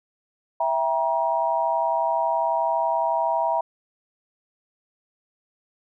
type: chord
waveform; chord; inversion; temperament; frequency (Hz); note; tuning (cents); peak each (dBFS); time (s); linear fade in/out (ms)
sine; E diminished; none; just; 659.3 / 791.1 / 949.3; E5 / G5 / Bb5; 0 / +16 / +31; -24 / -27 / -23; 0.6-3.61; 5
effects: none